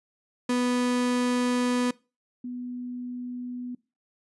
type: tone pair in turn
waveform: 35% pulse / sine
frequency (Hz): 246.9 / 246.9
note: B3 / B3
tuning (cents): 0 / 0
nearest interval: unison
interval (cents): 0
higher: neither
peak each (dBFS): -21 / -32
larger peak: first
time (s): 0.49-1.91 / 2.44-3.75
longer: first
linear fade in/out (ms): 5
effects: noise-tail reverb RT60 0.3 s tail -22 dB re dry + resampled to 24000 Hz